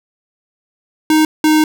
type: tone pair in turn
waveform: square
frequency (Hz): 311.1 / 309.4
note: D#4 / D#4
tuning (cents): 0 / -10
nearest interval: unison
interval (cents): 10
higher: first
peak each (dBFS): -9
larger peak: neither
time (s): 1.1-1.25 / 1.44-1.64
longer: second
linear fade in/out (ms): 2
effects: none